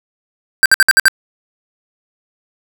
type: tone bursts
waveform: square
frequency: 1568 Hz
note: G6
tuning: in tune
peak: -5 dBFS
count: 6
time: 0.63-1.082 s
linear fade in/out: 0 ms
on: 27 ms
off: 58 ms
effects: none